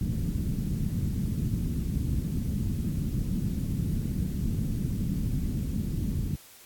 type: low-pass noise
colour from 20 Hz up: white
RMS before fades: -29 dBFS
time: 0.01-6.36 s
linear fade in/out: 2 ms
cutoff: 210 Hz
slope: 24 dB/octave
effects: white hiss -52 dBFS RMS until 6.65 s + AAC 64 kbps